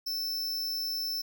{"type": "tone", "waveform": "square", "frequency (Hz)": 5310, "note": "E8", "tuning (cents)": 12, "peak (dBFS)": -31, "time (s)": [0.06, 1.22], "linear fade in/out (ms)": 10, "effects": []}